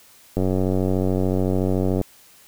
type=click train; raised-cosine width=2 ms; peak=-9 dBFS; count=155; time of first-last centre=0.37-2.014 s; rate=93.7 Hz; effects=white hiss -51 dBFS RMS until 2.47 s